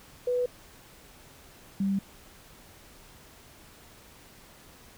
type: tone pair in turn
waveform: sine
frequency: 493.9 / 196 Hz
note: B4 / G3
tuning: 0 / 0 cents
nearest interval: octave + major third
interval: 1600 cents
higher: first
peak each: -24 dBFS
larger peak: neither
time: 0.27-0.46 / 1.8-1.99 s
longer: neither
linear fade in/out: 5 ms
effects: pink hiss -53 dBFS RMS until 4.97 s